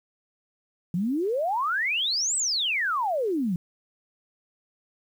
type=exponential two-way sweep; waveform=sine; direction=up then down; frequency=164.81 to 8230 to 164.81 Hz; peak=-23 dBFS; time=0.94-3.56 s; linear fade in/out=2 ms; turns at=2.36 s; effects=9-bit